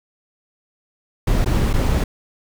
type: noise with dropouts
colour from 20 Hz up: brown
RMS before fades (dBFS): -17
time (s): 1.27-2.04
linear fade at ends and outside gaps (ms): 5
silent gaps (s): 1.446-1.459 / 1.731-1.737
effects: none